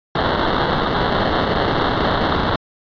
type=noise with sample-and-hold; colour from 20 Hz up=violet; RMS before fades=-18 dBFS; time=0.15-2.56 s; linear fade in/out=5 ms; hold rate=2450 Hz; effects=resampled to 11025 Hz